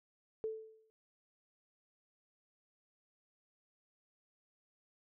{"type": "tone with exponential decay", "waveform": "sine", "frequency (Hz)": 440, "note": "A4", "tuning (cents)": 0, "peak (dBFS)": -33, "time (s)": [0.44, 0.9], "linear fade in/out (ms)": 0, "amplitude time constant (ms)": 100, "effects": []}